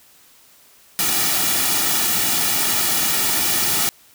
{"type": "noise with comb filter", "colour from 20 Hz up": "white", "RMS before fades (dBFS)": -19, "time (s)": [0.99, 3.89], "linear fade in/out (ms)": 0, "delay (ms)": 1.9, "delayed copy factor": -0.6, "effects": ["white hiss -51 dBFS RMS until 4.14 s"]}